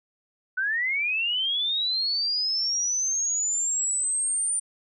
sine linear sweep, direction up, 1480 to 9170 Hz, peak -23 dBFS, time 0.57-4.6 s, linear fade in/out 10 ms, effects none

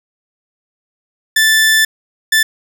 sawtooth tone bursts at uneven times, 1760 Hz, A6, in tune, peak -5 dBFS, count 2, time 1.36-1.85 / 2.32-2.43 s, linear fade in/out 5 ms, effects none

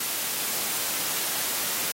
white noise, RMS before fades -28 dBFS, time 0-1.92 s, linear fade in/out 5 ms, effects high-pass 150 Hz 12 dB/octave + AAC 48 kbps

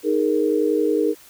sine chord, D# suspended fourth, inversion none, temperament equal, 311.1 / 415.3 / 466.2 Hz, D#4 / G#4 / A#4, 0 / 0 / 0 cents, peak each -21 dBFS, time 0.03-1.15 s, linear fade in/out 50 ms, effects white hiss -48 dBFS RMS until 1.29 s

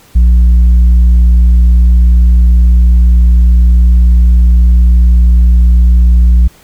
triangle tone with tanh clipping, 59.5 Hz, A#1, 36 cents sharp, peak -3 dBFS, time 0.15-6.48 s, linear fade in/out 10 ms, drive 8 dB, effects pink hiss -42 dBFS RMS until 6.63 s

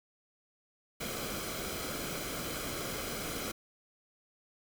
pink noise with comb filter, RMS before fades -38 dBFS, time 1-3.52 s, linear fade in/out 10 ms, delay 1.1 ms, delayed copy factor -0.55, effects none

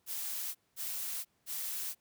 blue noise bursts, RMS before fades -38 dBFS, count 3, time 0.06-1.95 s, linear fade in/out 50 ms, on 490 ms, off 210 ms, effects pink hiss -75 dBFS RMS until 2 s + high-pass 80 Hz 12 dB/octave

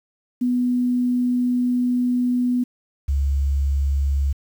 sine tone pair in turn, 247.1 / 69.68 Hz, B3 / C#2, +1 / +10 cents, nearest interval octave + minor seventh, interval 2191 cents, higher first, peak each -17 dBFS, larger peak neither, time 0.41-2.64 / 3.08-4.33 s, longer first, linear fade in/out 10 ms, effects 8-bit

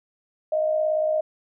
sine tone pair together, 622.3 / 679.9 Hz, D#5 / F5, 0 / -47 cents, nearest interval major second, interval 153 cents, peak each -20 / -30 dBFS, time 0.52-1.21 s, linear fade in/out 5 ms, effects none

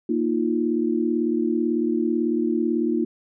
sine chord, Bb suspended fourth, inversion none, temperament equal, 233.1 / 311.1 / 349.2 Hz, Bb3 / Eb4 / F4, 0 / 0 / 0 cents, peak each -24 dBFS, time 0.09-3.05 s, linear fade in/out 5 ms, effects none

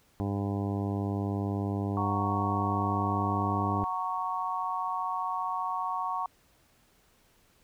harmonic tone, 100 Hz, G2, 35 cents sharp, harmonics 1 / 2 / 3 / 4 / 5 / 6 / 7 / 8 / 9 / 10, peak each -31 / -34 / -35 / -39 / -45 / -46 / -43 / -44 / -50 / -47 dBFS, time 0.2-3.84 s, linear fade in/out 0 ms
sine chord, F# major, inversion none, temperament just, 740 / 925 / 1110 Hz, F#5 / A#5 / C#6, 0 / -14 / +2 cents, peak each -35 / -34 / -32 dBFS, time 1.97-6.26 s, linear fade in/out 2 ms
effects pink hiss -65 dBFS RMS until 7.63 s

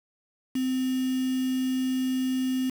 sine tone with quantisation, 258.6 Hz, C4, 20 cents flat, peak -24 dBFS, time 0.55-2.7 s, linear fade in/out 5 ms, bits 6, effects none

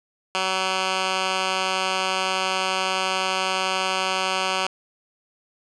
10% pulse tone with band-pass filter, 188.4 Hz, F#3, 32 cents sharp, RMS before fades -24 dBFS, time 0.35-4.67 s, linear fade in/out 0 ms, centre 2700 Hz, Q 0.69, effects resampled to 22050 Hz + 8-bit

